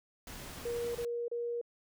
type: noise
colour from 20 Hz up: pink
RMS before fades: -46 dBFS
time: 0.27-1.05 s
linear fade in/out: 2 ms
type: tone bursts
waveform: sine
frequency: 474 Hz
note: A#4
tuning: 29 cents sharp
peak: -33 dBFS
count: 3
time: 0.65-1.614 s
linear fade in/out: 5 ms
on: 300 ms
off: 32 ms
effects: none